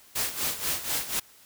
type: noise with tremolo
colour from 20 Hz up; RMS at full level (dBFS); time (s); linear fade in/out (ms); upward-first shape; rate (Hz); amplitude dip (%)
white; -27; 0.15-1.2; 10; sine; 4.1; 75
effects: white hiss -55 dBFS RMS until 1.45 s